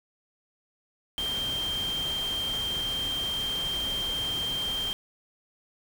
sine tone in noise, 3166 Hz, G7, 17 cents sharp, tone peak -28 dBFS, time 1.18-4.93 s, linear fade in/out 0 ms, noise pink, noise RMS -38 dBFS, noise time 1.18-4.93 s, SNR +7 dB, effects none

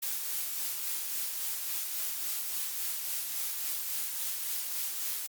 blue noise with tremolo, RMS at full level -33 dBFS, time 0.02-5.27 s, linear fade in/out 10 ms, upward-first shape sine, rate 3.6 Hz, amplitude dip 30%, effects Opus 48 kbps

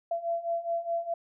sine beating tone pair, 674 / 678.8 Hz, E5 / F5, +38 / -49 cents, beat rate 4.8 Hz, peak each -33 / -30 dBFS, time 0.11-1.14 s, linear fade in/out 5 ms, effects none

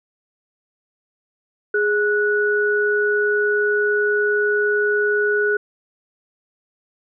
sine tone pair together, 415.3 / 1471.4 Hz, G#4 / F#6, 0 / -10 cents, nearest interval octave + minor seventh, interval 2190 cents, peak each -18 / -19 dBFS, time 1.74-5.57 s, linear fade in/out 5 ms, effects none

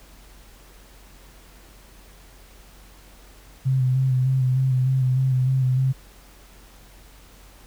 sine tone with vibrato, 130 Hz, C3, 11 cents flat, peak -17 dBFS, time 3.65-5.93 s, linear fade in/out 20 ms, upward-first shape square, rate 3.3 Hz, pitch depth 26 cents each way, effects added 46 Hz sine -48 dBFS peak until 7.66 s + pink hiss -51 dBFS RMS until 7.66 s

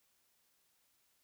silence, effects white hiss -75 dBFS RMS until 1.23 s

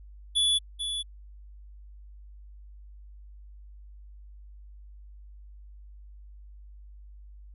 square tone with echo, 3433 Hz, A7, 43 cents flat, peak -22 dBFS, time 0.35-0.59 s, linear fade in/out 20 ms, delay 440 ms, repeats 1, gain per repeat -8 dB, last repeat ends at 1.03 s, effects added 50 Hz sine -45 dBFS peak until 7.54 s + resampled to 32000 Hz

